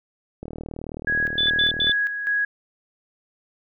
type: click train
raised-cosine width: 2 ms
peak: -20 dBFS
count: 58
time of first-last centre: 0.43-1.895 s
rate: 38.9 Hz
type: tone with tremolo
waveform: sine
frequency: 1661.2 Hz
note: G#6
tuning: in tune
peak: -19 dBFS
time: 1.07-2.45 s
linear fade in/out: 5 ms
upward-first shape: square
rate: 2.5 Hz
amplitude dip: 55%
type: tone bursts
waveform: sine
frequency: 3484 Hz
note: A7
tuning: 18 cents flat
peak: -18 dBFS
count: 3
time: 1.38-1.92 s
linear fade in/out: 2 ms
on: 120 ms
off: 90 ms
effects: none